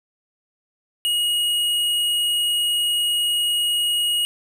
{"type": "tone", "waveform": "square", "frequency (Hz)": 2886, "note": "F#7", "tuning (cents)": -44, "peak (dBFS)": -19, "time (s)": [1.05, 4.25], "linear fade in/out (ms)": 0, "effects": []}